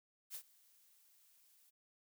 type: noise with ADSR envelope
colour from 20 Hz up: blue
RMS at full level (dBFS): -45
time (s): 0.3-1.71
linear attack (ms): 47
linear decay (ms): 76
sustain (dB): -24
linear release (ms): 22
effects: none